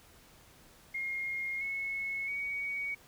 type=tone with pitch steps; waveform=sine; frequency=2137 / 2191 / 2246 Hz; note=C7 / C#7 / C#7; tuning=+36 / -21 / +22 cents; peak=-33 dBFS; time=0.94-2.95 s; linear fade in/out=10 ms; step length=670 ms; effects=pink hiss -59 dBFS RMS until 3.07 s